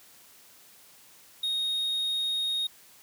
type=tone; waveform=triangle; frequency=3729 Hz; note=A#7; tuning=in tune; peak=-25 dBFS; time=1.43-2.67 s; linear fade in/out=5 ms; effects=white hiss -55 dBFS RMS until 3.02 s + high-pass 80 Hz 12 dB/octave